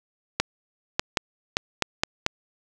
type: clicks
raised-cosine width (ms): 0.2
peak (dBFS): -3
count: 7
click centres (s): 0.4 / 0.995 / 1.172 / 1.569 / 1.823 / 2.035 / 2.264
effects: none